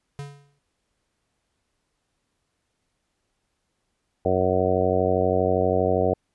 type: tone with exponential decay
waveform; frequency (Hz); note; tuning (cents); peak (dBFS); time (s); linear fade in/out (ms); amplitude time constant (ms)
square; 142.3; C#3; +46; -30; 0.19-0.59; 0; 85
type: harmonic tone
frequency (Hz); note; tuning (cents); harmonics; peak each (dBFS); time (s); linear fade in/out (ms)
92.5; F#2; 0; 1 / 2 / 3 / 4 / 5 / 6 / 7 / 8; -28 / -30 / -30 / -28 / -24 / -26 / -26 / -28; 4.25-6.14; 5
effects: pink hiss -75 dBFS RMS until 6.34 s + resampled to 24000 Hz